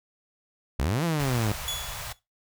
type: exponential two-way sweep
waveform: sawtooth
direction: up then down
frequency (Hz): 58.4 to 174.61 to 100.7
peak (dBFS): -20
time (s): 0.79-1.52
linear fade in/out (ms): 0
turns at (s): 1.04
type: band-stop noise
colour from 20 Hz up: pink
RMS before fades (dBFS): -36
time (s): 1.19-2.13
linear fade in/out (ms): 10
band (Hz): 130 to 600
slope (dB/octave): 24
type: tone with exponential decay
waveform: sawtooth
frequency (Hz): 3400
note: G#7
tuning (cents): +40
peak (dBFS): -24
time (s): 1.68-2.19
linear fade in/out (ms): 0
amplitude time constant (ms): 110
effects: noise-tail reverb RT60 0.2 s tail -18 dB re dry